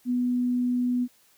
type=tone; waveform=sine; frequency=246.9 Hz; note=B3; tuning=in tune; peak=-22 dBFS; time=0.05-1.08 s; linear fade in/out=50 ms; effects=white hiss -61 dBFS RMS until 1.37 s